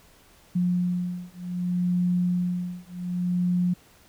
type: beating tone pair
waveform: sine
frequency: 178 / 178.65 Hz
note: F3 / F3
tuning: +33 / +40 cents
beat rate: 0.65 Hz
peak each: -26 dBFS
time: 0.55-3.74 s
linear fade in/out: 10 ms
effects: pink hiss -56 dBFS RMS until 4.08 s